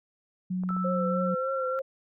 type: tone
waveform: sine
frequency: 183.5 Hz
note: F#3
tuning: 14 cents flat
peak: -27 dBFS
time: 0.5-1.35 s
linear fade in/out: 10 ms
type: clicks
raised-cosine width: 1 ms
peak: -30 dBFS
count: 3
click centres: 0.636 / 0.705 / 0.766 s
type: tone with pitch glide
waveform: sine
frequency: 1318.5 to 1364.2 Hz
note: E6 to F6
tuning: 0 to -41 cents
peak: -31 dBFS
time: 0.69-1.79 s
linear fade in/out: 0 ms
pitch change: +59 cents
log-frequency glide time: 0.88-1.6 s
type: tone with vibrato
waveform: sine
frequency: 525 Hz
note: C5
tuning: 6 cents sharp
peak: -28 dBFS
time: 0.84-1.82 s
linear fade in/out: 10 ms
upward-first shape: triangle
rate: 3.3 Hz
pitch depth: 50 cents each way
effects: none